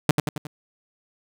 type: tone with echo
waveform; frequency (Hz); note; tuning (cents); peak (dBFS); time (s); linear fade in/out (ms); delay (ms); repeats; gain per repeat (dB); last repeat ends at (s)
sawtooth; 150; D3; +37; -9; 0.09-0.11; 2; 90; 4; -5; 0.47
effects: none